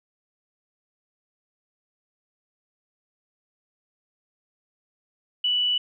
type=tone; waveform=sine; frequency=2960 Hz; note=F#7; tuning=in tune; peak=-20 dBFS; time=5.44-5.78 s; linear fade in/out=5 ms; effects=none